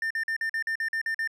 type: tone bursts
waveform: triangle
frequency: 1800 Hz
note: A6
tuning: 39 cents sharp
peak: -24 dBFS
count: 10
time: 0.02-1.275 s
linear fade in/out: 2 ms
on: 85 ms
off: 45 ms
effects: none